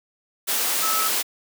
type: tone in noise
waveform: sine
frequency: 1300 Hz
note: E6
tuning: 24 cents flat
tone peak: -24 dBFS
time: 0.82-1.09 s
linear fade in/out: 20 ms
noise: white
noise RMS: -23 dBFS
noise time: 0.47-1.23 s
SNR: -4 dB
effects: high-pass 300 Hz 12 dB/octave